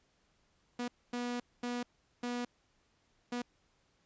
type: tone bursts at uneven times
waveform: sawtooth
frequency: 243.1 Hz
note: B3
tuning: 27 cents flat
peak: -31 dBFS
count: 5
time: 0.79-0.88 / 1.13-1.4 / 1.63-1.83 / 2.23-2.45 / 3.32-3.42 s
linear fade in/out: 5 ms
effects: pink hiss -73 dBFS RMS until 4.05 s + resampled to 16000 Hz